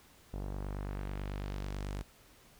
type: tone with low-pass filter sweep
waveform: sawtooth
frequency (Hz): 49.09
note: G1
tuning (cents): +3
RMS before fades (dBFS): -39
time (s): 0.33-2.03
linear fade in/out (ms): 10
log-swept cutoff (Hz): 710 to 11000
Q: 0.95
effects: pink hiss -61 dBFS RMS until 2.59 s